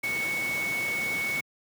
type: tone in noise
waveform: sine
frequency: 2217 Hz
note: C#7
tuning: in tune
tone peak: -27 dBFS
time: 0.03-1.41 s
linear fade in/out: 10 ms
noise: pink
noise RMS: -36 dBFS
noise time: 0.03-1.41 s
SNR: +6 dB
effects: high-pass 150 Hz 12 dB/octave